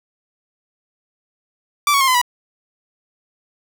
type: tone with pitch steps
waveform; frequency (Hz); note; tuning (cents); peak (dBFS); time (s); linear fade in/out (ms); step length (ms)
sawtooth; 1166 / 1115.3 / 1066.8 / 1020.4 / 976; D6 / C#6 / C6 / C6 / B5; -13 / +10 / +33 / -44 / -21; -9; 1.87-2.215; 2; 69
effects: none